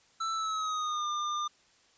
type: tone with pitch glide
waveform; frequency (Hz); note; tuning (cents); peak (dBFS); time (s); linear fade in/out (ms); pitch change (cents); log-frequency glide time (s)
square; 1326 to 1202; E6 to D6; +10 to +40; -31; 0.2-1.48; 10; -170; 0.33-1.07
effects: white hiss -64 dBFS RMS until 1.97 s + resampled to 16000 Hz